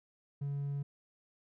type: tone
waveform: triangle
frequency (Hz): 141.4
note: C#3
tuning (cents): +35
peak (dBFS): -31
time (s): 0.41-0.83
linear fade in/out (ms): 10
effects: tanh soft clip ceiling -28 dBFS